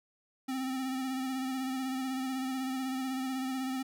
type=tone with vibrato; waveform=square; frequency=261.7 Hz; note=C4; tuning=in tune; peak=-33 dBFS; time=0.48-3.83 s; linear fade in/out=10 ms; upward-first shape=sine; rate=16 Hz; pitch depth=32 cents each way; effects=none